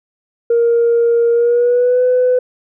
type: tone with pitch glide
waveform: sine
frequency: 468.3 to 501.9 Hz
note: A#4 to B4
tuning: +8 to +28 cents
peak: -8 dBFS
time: 0.5-2.39 s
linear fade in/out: 5 ms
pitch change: +120 cents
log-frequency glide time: 1.32-2.03 s
effects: tanh soft clip ceiling -6 dBFS